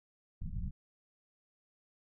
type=low-pass noise; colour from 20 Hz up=pink; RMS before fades=-38 dBFS; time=0.41-0.71 s; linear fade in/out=10 ms; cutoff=190 Hz; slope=48 dB/octave; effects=none